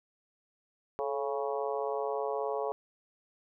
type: harmonic tone with a mistuned harmonic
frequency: 138.59 Hz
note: C#3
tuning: in tune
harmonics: 3 / 4 / 5 / 6 / 7 / 8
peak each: -34 / -36 / -38 / -40 / -41 / -42 dBFS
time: 0.99-2.72 s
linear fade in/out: 0 ms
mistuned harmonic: 3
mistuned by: +61 cents
effects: none